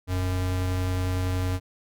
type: tone pair together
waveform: square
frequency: 40.85 / 91.7 Hz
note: E1 / F#2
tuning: -15 / -15 cents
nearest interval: octave + major second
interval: 1400 cents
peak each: -35 / -25 dBFS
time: 0.07-1.6 s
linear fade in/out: 50 ms
effects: none